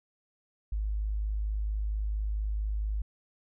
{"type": "tone", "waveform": "sine", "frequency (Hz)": 52.2, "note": "G#1", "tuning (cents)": 10, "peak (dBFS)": -28, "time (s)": [0.72, 3.02], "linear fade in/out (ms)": 5, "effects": []}